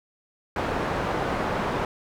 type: low-pass noise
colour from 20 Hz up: white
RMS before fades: -27 dBFS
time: 0.56-1.85 s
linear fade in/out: 2 ms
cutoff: 1000 Hz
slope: 12 dB/octave
effects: none